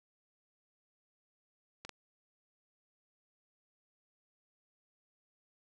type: clicks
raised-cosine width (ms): 0.2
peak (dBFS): -27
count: 2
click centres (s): 1.85 / 1.893
effects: none